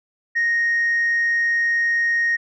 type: tone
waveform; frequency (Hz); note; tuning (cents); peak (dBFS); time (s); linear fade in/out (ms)
sine; 1864.7; A#6; 0; -15; 0.35-2.37; 20
effects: tanh soft clip ceiling -14 dBFS